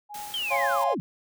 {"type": "tone with tremolo", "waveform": "sine", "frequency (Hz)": 830.6, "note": "G#5", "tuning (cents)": 0, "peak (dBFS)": -35, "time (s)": [0.09, 0.8], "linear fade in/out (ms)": 20, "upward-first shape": "sine", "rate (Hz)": 2.4, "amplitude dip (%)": 90}
{"type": "noise", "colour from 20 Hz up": "white", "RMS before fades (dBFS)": -41, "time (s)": [0.14, 0.84], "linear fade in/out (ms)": 5}
{"type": "linear sweep", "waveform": "sine", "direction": "down", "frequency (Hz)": [3212, 138.59], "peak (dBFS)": -27, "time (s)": [0.34, 1], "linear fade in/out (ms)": 0}
{"type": "chord", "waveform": "triangle", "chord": "Db major seventh", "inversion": "none", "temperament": "equal with one note detuned", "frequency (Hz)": [554.4, 698.5, 820.6, 1046.5], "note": ["Db5", "F5", "Ab5", "C6"], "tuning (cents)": [0, 0, -21, 0], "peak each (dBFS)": -27, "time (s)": [0.5, 0.95], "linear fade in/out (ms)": 20}
{"effects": []}